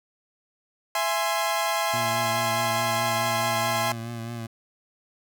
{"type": "chord", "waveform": "sawtooth", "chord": "E augmented", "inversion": "none", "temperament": "equal with one note detuned", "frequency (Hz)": [666.5, 830.6, 1046.5], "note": ["E5", "G#5", "B#5"], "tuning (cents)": [19, 0, 0], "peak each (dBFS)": -24, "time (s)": [0.95, 3.92], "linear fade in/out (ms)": 2}
{"type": "tone with vibrato", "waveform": "25% pulse", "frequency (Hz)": 116.3, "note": "A#2", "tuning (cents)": -4, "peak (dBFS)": -28, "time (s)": [1.93, 4.47], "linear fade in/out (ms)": 10, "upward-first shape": "triangle", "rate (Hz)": 4.7, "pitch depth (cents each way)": 44}
{"effects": []}